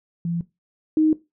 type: tone pair in turn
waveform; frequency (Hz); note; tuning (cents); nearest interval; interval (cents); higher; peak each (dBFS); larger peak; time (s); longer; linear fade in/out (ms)
sine; 170 / 312.1; F3 / D#4; -46 / +5; major seventh; 1051; second; -22 / -14; second; 0.25-0.41 / 0.97-1.13; neither; 2
effects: noise-tail reverb RT60 0.2 s tail -17 dB re dry

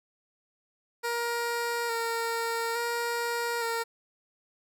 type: tone with vibrato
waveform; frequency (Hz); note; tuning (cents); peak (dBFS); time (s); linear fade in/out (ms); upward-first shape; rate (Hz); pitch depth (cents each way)
15% pulse; 466.2; A#4; 0; -22; 1.03-3.84; 20; square; 0.58; 20
effects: none

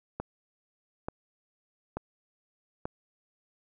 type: click train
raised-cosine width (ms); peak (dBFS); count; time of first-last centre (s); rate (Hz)
1; -19; 4; 0.2-2.855; 1.13
effects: none

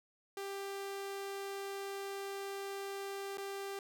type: tone with dropouts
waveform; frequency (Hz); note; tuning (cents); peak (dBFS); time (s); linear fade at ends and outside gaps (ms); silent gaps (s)
sawtooth; 394.8; G4; +12; -36; 0.37-3.79; 2; 3.373-3.381
effects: none

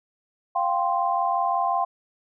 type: chord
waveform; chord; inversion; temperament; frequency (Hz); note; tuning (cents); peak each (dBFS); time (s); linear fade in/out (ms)
sine; F suspended second; none; equal; 698.5 / 784 / 1046.5; F5 / G5 / C6; 0 / 0 / 0; -25; 0.55-1.85; 10
effects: none

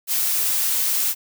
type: noise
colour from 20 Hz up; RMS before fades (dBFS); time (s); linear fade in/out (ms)
blue; -21; 0.07-1.15; 50
effects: none

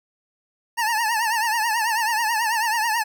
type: tone with vibrato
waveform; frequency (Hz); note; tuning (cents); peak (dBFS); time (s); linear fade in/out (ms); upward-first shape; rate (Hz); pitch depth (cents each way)
25% pulse; 899; A5; +37; -16; 0.77-3.04; 20; triangle; 9.2; 120
effects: none

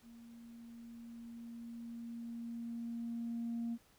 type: tone with level ramp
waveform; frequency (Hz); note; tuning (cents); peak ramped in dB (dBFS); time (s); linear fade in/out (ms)
sine; 233.1; A#3; 0; -53 to -34; 0.02-3.78; 50
effects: tanh soft clip ceiling -33 dBFS + pink hiss -68 dBFS RMS until 3.98 s

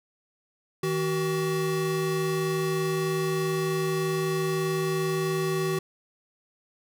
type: tone pair together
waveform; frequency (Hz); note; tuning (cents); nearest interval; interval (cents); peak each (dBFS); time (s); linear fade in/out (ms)
square; 158.9 / 378.5; D#3 / F#4; +37 / +39; octave + minor third; 1502; -30 / -27; 0.83-5.79; 5
effects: none

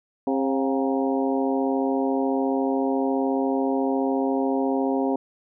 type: harmonic tone with a mistuned harmonic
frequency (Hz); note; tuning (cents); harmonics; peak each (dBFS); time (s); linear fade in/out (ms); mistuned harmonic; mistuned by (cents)
134.1; C3; +43; 2 / 3 / 4 / 5 / 6 / 7; -23 / -27 / -29 / -31 / -33 / -34; 0.27-5.16; 2; 5; +89
effects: none

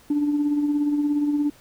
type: tone with tremolo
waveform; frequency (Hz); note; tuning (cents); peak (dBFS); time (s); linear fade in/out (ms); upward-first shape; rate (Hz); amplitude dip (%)
sine; 292.7; D4; -6; -16; 0.1-1.5; 5; sine; 17; 45
effects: tanh soft clip ceiling -15 dBFS + pink hiss -53 dBFS RMS until 1.6 s

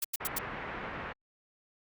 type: noise bursts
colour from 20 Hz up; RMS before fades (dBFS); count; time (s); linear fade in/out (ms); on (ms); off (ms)
blue; -31; 4; 0.02-0.387; 5; 25; 89
type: low-pass noise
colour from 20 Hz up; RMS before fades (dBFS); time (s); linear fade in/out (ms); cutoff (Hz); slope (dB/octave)
white; -40; 0.2-1.13; 10; 2000; 24
effects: Opus 48 kbps

